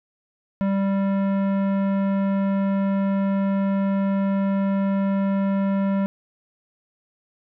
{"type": "tone with tanh clipping", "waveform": "sine", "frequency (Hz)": 196, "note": "G3", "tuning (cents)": 0, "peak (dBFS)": -21, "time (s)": [0.61, 6.06], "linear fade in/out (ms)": 0, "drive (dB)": 16, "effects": []}